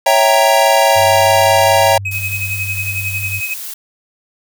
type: chord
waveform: square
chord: C# diminished seventh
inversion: none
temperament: equal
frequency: 554.4 / 659.3 / 784 / 932.3 Hz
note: C#5 / E5 / G5 / Bb5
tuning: 0 / 0 / 0 / 0 cents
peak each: -15 dBFS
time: 0.06-1.98 s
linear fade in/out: 5 ms
type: tone with vibrato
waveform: sine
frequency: 98 Hz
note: G2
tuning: in tune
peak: -23 dBFS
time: 0.95-3.41 s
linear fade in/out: 20 ms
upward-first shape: triangle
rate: 5.9 Hz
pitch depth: 17 cents each way
type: tone with tremolo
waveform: triangle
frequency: 2540 Hz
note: D#7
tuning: 35 cents sharp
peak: -15 dBFS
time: 2.05-3.54 s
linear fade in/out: 5 ms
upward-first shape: sine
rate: 11 Hz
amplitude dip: 65%
type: noise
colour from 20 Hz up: blue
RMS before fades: -27 dBFS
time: 2.11-3.74 s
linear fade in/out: 5 ms
effects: none